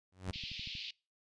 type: tone with exponential growth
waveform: sawtooth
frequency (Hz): 92.9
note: F#2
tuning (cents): +7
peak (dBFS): -30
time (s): 0.12-0.31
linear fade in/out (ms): 5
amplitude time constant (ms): 41
type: click train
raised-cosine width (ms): 5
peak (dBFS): -37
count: 7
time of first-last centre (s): 0.28-0.752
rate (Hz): 12.7
type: band-pass noise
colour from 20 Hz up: pink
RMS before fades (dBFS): -44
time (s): 0.33-0.91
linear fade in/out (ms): 5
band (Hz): 2500 to 4700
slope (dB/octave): 48
effects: noise-tail reverb RT60 0.3 s tail -24 dB re dry + resampled to 22050 Hz